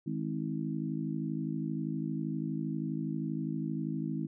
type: harmonic tone with a mistuned harmonic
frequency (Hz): 52.5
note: G#1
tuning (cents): +19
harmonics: 3 / 4 / 5 / 6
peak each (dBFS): -36 / -37 / -38 / -39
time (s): 0.06-4.27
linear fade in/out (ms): 10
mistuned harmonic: 6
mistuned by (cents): +30
effects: none